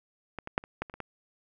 clicks, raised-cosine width 0.5 ms, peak -21 / -23 / -10 / -30 / -16 / -29 / -27 / -21 dBFS, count 8, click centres 0.387 / 0.474 / 0.579 / 0.639 / 0.82 / 0.898 / 0.94 / 1.003 s, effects none

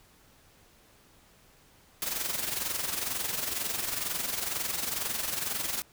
white noise with amplitude modulation, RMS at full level -30 dBFS, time 2.02-5.82 s, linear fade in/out 0 ms, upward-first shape sine, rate 22.1 Hz, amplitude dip 60%, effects pink hiss -60 dBFS RMS until 5.92 s

